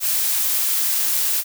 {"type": "noise", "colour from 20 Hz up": "blue", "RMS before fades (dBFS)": -20, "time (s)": [0, 1.44], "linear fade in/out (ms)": 50, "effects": []}